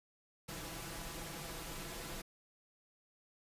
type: noise with comb filter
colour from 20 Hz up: pink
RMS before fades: -45 dBFS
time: 0.48-2.22 s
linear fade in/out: 10 ms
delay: 6 ms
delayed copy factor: +0.6
effects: resampled to 32000 Hz